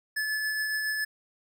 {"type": "tone with tremolo", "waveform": "square", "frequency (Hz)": 1727, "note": "A6", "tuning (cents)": -33, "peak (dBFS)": -27, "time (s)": [0.16, 1.05], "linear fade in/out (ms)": 10, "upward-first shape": "triangle", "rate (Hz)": 7.2, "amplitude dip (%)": 30, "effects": []}